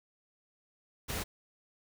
pink noise, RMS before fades -36 dBFS, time 1.08-1.24 s, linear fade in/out 20 ms, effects none

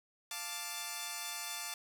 5% pulse chord, D minor, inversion first, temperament equal, 698.5 / 880 / 1174.7 Hz, F5 / A5 / D6, 0 / 0 / 0 cents, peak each -34 / -31 / -31 dBFS, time 0.31-1.74 s, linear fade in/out 2 ms, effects none

